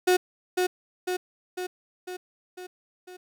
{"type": "tone with echo", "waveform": "35% pulse", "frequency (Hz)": 364.3, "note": "F#4", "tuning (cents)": -27, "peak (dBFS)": -16, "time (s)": [0.07, 0.17], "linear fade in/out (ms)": 10, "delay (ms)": 500, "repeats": 6, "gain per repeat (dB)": -4, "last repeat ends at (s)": 3.17, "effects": []}